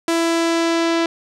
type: tone with low-pass filter sweep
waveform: sawtooth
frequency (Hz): 333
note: E4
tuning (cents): +18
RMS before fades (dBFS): -18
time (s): 0.08-1.06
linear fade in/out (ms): 2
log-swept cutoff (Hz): 9500 to 4700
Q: 1
effects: none